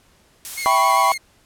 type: noise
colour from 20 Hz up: blue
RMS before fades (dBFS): -29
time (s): 0.45-1.14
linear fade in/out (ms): 0
type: tone with vibrato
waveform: sawtooth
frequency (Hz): 2128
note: C7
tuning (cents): +29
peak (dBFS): -22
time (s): 0.57-1.18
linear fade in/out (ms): 10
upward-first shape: triangle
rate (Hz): 7.6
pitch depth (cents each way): 56
type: chord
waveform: triangle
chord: C# half-diminished seventh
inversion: first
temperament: equal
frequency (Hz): 659.3 / 784 / 987.8 / 1108.7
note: E5 / G5 / B5 / C#6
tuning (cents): 0 / 0 / 0 / 0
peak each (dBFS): -22 / -18 / -16 / -16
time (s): 0.66-1.12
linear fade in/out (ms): 0
effects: pink hiss -56 dBFS RMS until 1.45 s + low-pass 12000 Hz 12 dB/octave